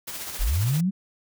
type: noise with tremolo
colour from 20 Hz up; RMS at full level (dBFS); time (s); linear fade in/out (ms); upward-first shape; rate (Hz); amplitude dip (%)
white; -33; 0.07-0.81; 10; sine; 15; 40
type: linear sweep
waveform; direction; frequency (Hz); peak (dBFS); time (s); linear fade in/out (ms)
sine; up; 30 to 199.8; -20; 0.39-0.91; 20
effects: none